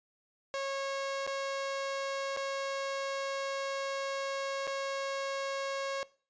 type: tone with dropouts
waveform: sawtooth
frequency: 547 Hz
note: C#5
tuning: 23 cents flat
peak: -29 dBFS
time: 0.54-6.03 s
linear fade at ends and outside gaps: 0 ms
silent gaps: 1.266-1.275 / 2.364-2.372 / 4.67-4.676 s
effects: noise-tail reverb RT60 0.4 s tail -20 dB re dry + resampled to 16000 Hz